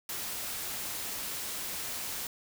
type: noise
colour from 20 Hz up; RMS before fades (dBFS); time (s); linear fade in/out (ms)
white; -37; 0.09-2.27; 2
effects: none